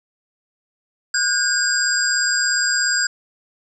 sine tone cluster, 1460 / 1597 / 4857 / 7510 Hz, F#6 / G6 / D#8 / A#8, -24 / +32 / -43 / +12 cents, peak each -22 dBFS, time 1.14-3.07 s, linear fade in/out 5 ms, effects none

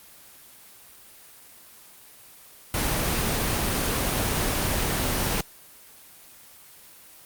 pink noise, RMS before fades -25 dBFS, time 2.74-5.41 s, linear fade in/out 2 ms, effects white hiss -49 dBFS RMS until 7.25 s + Opus 24 kbps

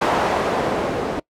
blue noise with low-pass filter sweep, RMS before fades -21 dBFS, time 0.01-1.2 s, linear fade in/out 10 ms, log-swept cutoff 790 to 450 Hz, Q 1.1, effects noise-tail reverb RT60 0.1 s tail -23 dB re dry

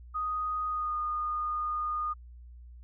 sine tone with pitch glide, 1245 to 1225 Hz, D#6 to D#6, +1 to -27 cents, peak -29 dBFS, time 0.14-2.14 s, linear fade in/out 20 ms, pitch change -28 cents, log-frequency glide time 0.68-0.96 s, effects added 60 Hz sine -46 dBFS peak until 2.83 s

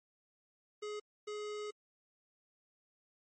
square tone bursts at uneven times, 419.8 Hz, G#4, 19 cents sharp, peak -40 dBFS, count 2, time 0.82-1 / 1.27-1.71 s, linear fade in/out 10 ms, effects MP3 32 kbps

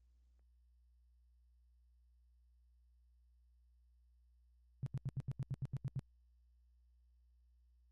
sine tone bursts, 133.1 Hz, C3, 30 cents sharp, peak -36 dBFS, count 11, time 4.83-5.993 s, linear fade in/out 0 ms, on 33 ms, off 80 ms, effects added 60 Hz sine -67 dBFS peak until 7.91 s + Opus 32 kbps

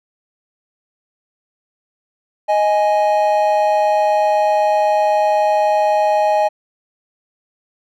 triangle tone pair together, 624 / 831.9 Hz, D#5 / G#5, +5 / +3 cents, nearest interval perfect fourth, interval 498 cents, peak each -13 dBFS, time 2.48-6.49 s, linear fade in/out 20 ms, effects none

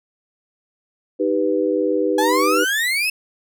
sine chord, Eb augmented, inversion none, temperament equal, 311.1 / 392 / 493.9 Hz, Eb4 / G4 / B4, 0 / 0 / 0 cents, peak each -21 / -21 / -20 dBFS, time 1.19-2.65 s, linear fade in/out 20 ms
35% pulse exponential sweep, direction up, 830.6 to 2650 Hz, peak -16 dBFS, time 2.18-3.1 s, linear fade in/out 5 ms
effects none

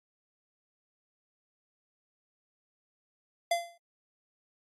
square tone with exponential decay, 686 Hz, F5, 31 cents flat, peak -23 dBFS, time 3.51-3.78 s, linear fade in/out 5 ms, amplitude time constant 57 ms, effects AAC 32 kbps

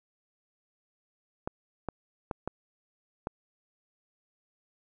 clicks, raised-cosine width 1 ms, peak -18 dBFS, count 5, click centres 1.475 / 1.887 / 2.312 / 2.476 / 3.271 s, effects none

